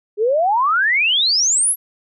sine exponential sweep, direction up, 400.4 to 11760 Hz, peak -13 dBFS, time 0.17-1.76 s, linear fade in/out 50 ms, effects none

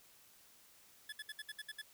25% pulse tone bursts, 1717 Hz, A6, 43 cents flat, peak -39 dBFS, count 8, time 1.09-1.817 s, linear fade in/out 5 ms, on 34 ms, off 65 ms, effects white hiss -64 dBFS RMS until 1.93 s

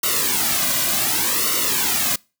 white noise with flanger, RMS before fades -20 dBFS, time 0.03-2.16 s, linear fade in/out 5 ms, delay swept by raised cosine 1.2 to 2.3 ms, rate 0.67 Hz, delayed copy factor -0.8, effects noise-tail reverb RT60 0.3 s tail -25 dB re dry

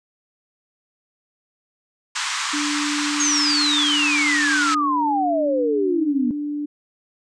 pink band-pass noise, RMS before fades -25 dBFS, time 2.15-4.75 s, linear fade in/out 10 ms, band 960 to 8200 Hz, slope 48 dB/octave
sine tone, 293.7 Hz, D4, in tune, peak -23 dBFS, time 2.53-6.66 s, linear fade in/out 10 ms
sine exponential sweep, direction down, 6645 to 233.1 Hz, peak -18 dBFS, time 3.2-6.31 s, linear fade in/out 2 ms
effects none

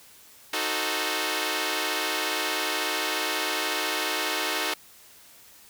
5% pulse chord, D# diminished seventh, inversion none, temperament equal, 311.1 / 370 / 440 / 523.3 Hz, D#4 / F#4 / A4 / C5, 0 / 0 / 0 / 0 cents, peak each -19 / -20 / -19 / -23 dBFS, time 0.53-4.74 s, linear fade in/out 5 ms, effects white hiss -52 dBFS RMS until 5.69 s

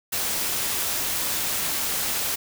white noise, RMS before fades -26 dBFS, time 0.12-2.36 s, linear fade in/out 10 ms, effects none

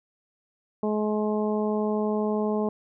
harmonic tone, 212.3 Hz, G#3, 38 cents sharp, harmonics 1 / 2 / 3 / 4 / 5, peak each -26 / -27 / -32 / -35 / -38 dBFS, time 0.83-2.69 s, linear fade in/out 2 ms, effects none

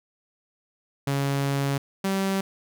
sawtooth tone pair in turn, 139.2 / 193.7 Hz, C#3 / G3, +8 / -20 cents, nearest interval tritone, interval 572 cents, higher second, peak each -19 dBFS, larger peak neither, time 1.07-1.78 / 2.04-2.41 s, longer first, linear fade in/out 5 ms, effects none

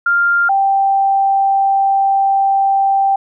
sine tone pair in turn, 1396.9 / 784 Hz, F6 / G5, 0 / 0 cents, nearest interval minor seventh, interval 1000 cents, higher first, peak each -10 dBFS, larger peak neither, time 0.06-0.49 / 0.49-3.16 s, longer second, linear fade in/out 5 ms, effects none

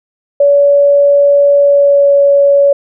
sine tone with pitch glide, 569 to 563.8 Hz, C#5 to C#5, +45 to +29 cents, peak -4 dBFS, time 0.4-2.73 s, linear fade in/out 5 ms, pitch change -16 cents, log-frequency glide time 1.57-2.16 s, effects none

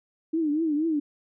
sine tone with vibrato, 310.2 Hz, D#4, 5 cents flat, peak -22 dBFS, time 0.33-1 s, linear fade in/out 10 ms, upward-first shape triangle, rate 4.2 Hz, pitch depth 140 cents each way, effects none

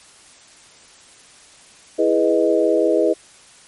sine chord, E major seventh, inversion none, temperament equal, 329.6 / 415.3 / 493.9 / 622.3 Hz, E4 / G#4 / B4 / D#5, 0 / 0 / 0 / 0 cents, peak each -19 dBFS, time 1.98-3.14 s, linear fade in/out 20 ms, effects white hiss -47 dBFS RMS until 3.67 s + MP3 48 kbps

